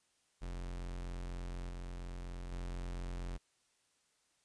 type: tone with level steps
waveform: 45% pulse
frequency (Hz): 44.17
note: F1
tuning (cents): +20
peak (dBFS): -40 / -42 / -39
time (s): 0.41-3.38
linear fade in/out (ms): 20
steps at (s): 1.69 / 2.52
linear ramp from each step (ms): 2
effects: white hiss -75 dBFS RMS until 4.44 s + resampled to 22050 Hz